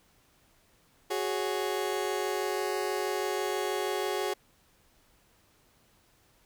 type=chord; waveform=30% pulse; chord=F# suspended second; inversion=none; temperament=just; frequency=370 / 416.2 / 555 Hz; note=F#4 / G#4 / C#5; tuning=0 / +4 / +2 cents; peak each=-30 / -30 / -35 dBFS; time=1.1-4.34 s; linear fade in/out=10 ms; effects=pink hiss -65 dBFS RMS until 6.45 s